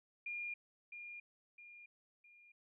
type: tone with echo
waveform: sine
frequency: 2414 Hz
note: D7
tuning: 47 cents sharp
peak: -40 dBFS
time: 0.26-0.54 s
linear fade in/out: 5 ms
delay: 660 ms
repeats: 3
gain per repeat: -7 dB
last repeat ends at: 2.52 s
effects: none